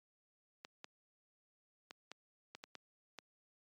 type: clicks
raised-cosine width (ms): 0.2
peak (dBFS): -30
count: 8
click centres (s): 0.649 / 0.844 / 1.909 / 2.116 / 2.55 / 2.639 / 2.753 / 3.187
effects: high-pass 200 Hz 12 dB/octave + MP3 96 kbps